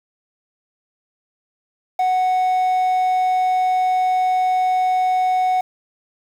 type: tone with quantisation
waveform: triangle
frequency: 740 Hz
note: F#5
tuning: in tune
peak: -13 dBFS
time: 1.99-5.61 s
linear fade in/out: 5 ms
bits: 7
effects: none